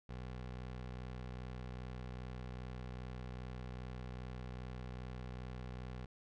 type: tone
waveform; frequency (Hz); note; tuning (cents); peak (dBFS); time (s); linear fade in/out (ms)
20% pulse; 62.5; B1; +21; -39; 0.09-6.06; 5
effects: low-pass 4000 Hz 12 dB/octave